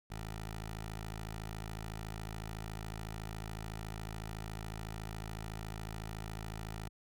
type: tone with notch filter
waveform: 10% pulse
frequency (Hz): 53.9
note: A1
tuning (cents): -35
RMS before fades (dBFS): -43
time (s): 0.1-6.89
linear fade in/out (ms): 10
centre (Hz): 270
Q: 1.1
effects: none